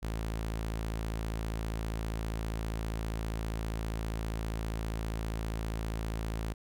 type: tone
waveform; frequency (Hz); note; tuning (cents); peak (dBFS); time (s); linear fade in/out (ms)
sawtooth; 55; A1; 0; -29; 0.02-6.54; 20
effects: none